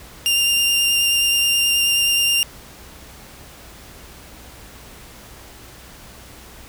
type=tone with vibrato; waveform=sawtooth; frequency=2794 Hz; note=F7; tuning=in tune; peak=-12 dBFS; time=0.26-2.43 s; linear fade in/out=0 ms; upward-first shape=triangle; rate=9.4 Hz; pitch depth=12 cents each way; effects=added 60 Hz sine -47 dBFS peak until 6.68 s + pink hiss -42 dBFS RMS until 6.68 s